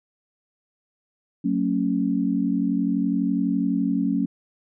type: chord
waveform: sine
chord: F# minor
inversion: none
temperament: equal with one note detuned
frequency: 185 / 225.5 / 277.2 Hz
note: F#3 / A3 / C#4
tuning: 0 / +43 / 0 cents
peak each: -25 / -25 / -23 dBFS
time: 1.44-4.26 s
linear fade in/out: 10 ms
effects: none